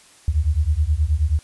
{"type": "beating tone pair", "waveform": "sine", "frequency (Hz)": [71.5, 80.9], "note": ["D2", "E2"], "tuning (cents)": [-46, -32], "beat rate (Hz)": 9.4, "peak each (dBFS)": -19, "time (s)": [0.28, 1.39], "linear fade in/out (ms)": 0, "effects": ["white hiss -50 dBFS RMS until 1.43 s", "resampled to 24000 Hz"]}